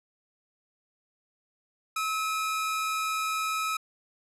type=tone pair together; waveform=45% pulse; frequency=1291 / 2437 Hz; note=E6 / D#7; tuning=-37 / -37 cents; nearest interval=major seventh; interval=1100 cents; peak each=-28 / -35 dBFS; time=1.96-3.77 s; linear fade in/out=5 ms; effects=resampled to 32000 Hz